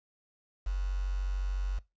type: tone with quantisation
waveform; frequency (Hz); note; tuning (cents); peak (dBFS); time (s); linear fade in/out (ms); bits
sine; 46.89; F#1; +24; -28; 0.66-1.79; 10; 8
effects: noise-tail reverb RT60 0.2 s tail -19 dB re dry + resampled to 16000 Hz